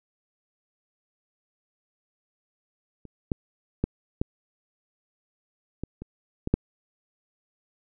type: clicks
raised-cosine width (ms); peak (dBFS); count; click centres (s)
3; -30 / -12 / -10 / -11 / -18 / -24 / -15 / -6; 8; 3.053 / 3.318 / 3.84 / 4.215 / 5.836 / 6.02 / 6.474 / 6.54
effects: none